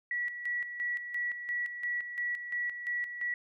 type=tone with tremolo; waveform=sine; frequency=1938 Hz; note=B6; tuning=33 cents flat; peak=-30 dBFS; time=0.11-3.34 s; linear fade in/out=2 ms; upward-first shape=square; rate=2.9 Hz; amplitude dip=60%; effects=none